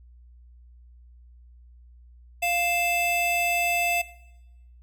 square tone pair together, 698.5 / 2637 Hz, F5 / E7, 0 / 0 cents, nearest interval octave + major seventh, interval 2300 cents, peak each -26 / -26 dBFS, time 2.42-4.02 s, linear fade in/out 10 ms, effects noise-tail reverb RT60 0.9 s tail -18 dB re dry + added 60 Hz sine -48 dBFS peak until 4.82 s

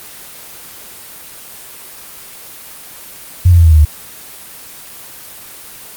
sine tone with pitch steps, 89.8 / 86.64 / 83.59 / 80.65 / 77.82 / 75.08 Hz, F2 / F2 / E2 / E2 / D#2 / D2, +49 / -13 / +25 / -37 / +1 / +39 cents, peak -3 dBFS, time 3.45-3.852 s, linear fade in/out 10 ms, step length 67 ms, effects white hiss -33 dBFS RMS until 5.96 s + Opus 24 kbps

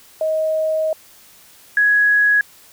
sine tone pair in turn, 630 / 1670.3 Hz, D#5 / G#6, +21 / +9 cents, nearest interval octave + perfect fourth, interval 1688 cents, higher second, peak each -16 / -11 dBFS, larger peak second, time 0.21-0.93 / 1.77-2.41 s, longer first, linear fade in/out 2 ms, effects white hiss -47 dBFS RMS until 2.72 s

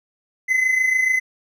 triangle tone pair together, 2013 / 2040 Hz, B6 / C7, +33 / -44 cents, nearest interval unison, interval 23 cents, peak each -22 / -15 dBFS, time 0.48-1.2 s, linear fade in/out 20 ms, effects none

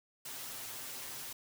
white noise with comb filter, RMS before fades -44 dBFS, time 0.25-1.33 s, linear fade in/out 5 ms, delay 7.7 ms, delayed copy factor +0.9, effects none

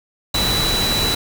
sine tone in noise, 3951 Hz, B7, in tune, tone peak -19 dBFS, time 0.34-1.15 s, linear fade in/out 5 ms, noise pink, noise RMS -21 dBFS, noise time 0.34-1.15 s, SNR -1 dB, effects none

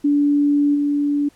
sine tone with level steps, 289 Hz, D4, 28 cents flat, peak -13 / -16 dBFS, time 0.04-1.29 s, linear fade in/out 10 ms, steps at 0.74 s, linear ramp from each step 20 ms, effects pink hiss -55 dBFS RMS until 1.35 s + low-pass 12000 Hz 12 dB/octave

